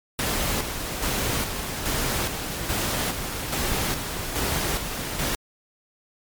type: noise with tremolo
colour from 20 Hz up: pink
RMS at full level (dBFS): -25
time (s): 0.19-5.35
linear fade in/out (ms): 0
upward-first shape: square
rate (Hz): 1.2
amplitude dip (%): 45
effects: MP3 96 kbps